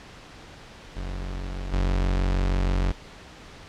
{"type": "tone with level steps", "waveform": "40% pulse", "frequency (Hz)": 46.25, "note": "F#1", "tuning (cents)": 0, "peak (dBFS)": [-29, -20], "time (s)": [0.96, 2.92], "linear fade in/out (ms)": 10, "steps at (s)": 1.72, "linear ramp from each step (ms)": 20, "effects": ["pink hiss -45 dBFS RMS until 3.68 s", "low-pass 5000 Hz 12 dB/octave"]}